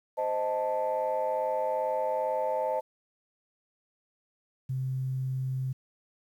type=chord; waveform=sine; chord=A diminished; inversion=first; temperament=equal with one note detuned; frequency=519.9 / 622.3 / 880 Hz; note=C5 / Eb5 / A5; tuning=-11 / 0 / 0 cents; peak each=-30 dBFS; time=0.17-2.81 s; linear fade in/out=20 ms
type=tone; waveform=sine; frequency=130.81 Hz; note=C3; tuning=in tune; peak=-28 dBFS; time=4.69-5.73 s; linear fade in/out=10 ms
effects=tanh soft clip ceiling -20 dBFS + 10-bit